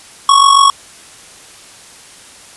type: tone with amplitude modulation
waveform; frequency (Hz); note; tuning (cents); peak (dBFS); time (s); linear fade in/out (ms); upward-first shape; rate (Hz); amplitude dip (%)
square; 1108.7; C#6; 0; -3; 0.29-0.7; 2; sine; 47.1; 65
effects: white hiss -38 dBFS RMS until 2.56 s + resampled to 24000 Hz